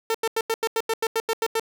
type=tone bursts; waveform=sawtooth; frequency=450 Hz; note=A4; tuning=39 cents sharp; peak=-17 dBFS; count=12; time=0.1-1.597 s; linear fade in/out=2 ms; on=45 ms; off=87 ms; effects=none